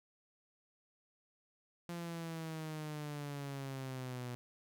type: linear sweep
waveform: sawtooth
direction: down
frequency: 172.9 to 121.7 Hz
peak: -37 dBFS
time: 1.89-4.35 s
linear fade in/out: 0 ms
effects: none